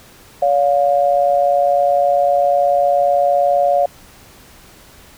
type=tone pair together; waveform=sine; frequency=568.2 / 708 Hz; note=C#5 / F5; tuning=+43 / +23 cents; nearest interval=major third; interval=380 cents; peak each=-14 dBFS; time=0.42-3.86 s; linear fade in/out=5 ms; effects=pink hiss -44 dBFS RMS until 5.17 s